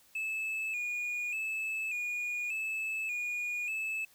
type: tone with vibrato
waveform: triangle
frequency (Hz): 2526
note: D#7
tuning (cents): +26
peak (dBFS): -31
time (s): 0.15-4.05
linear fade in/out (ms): 5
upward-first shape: square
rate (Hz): 0.85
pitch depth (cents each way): 58
effects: white hiss -63 dBFS RMS until 4.14 s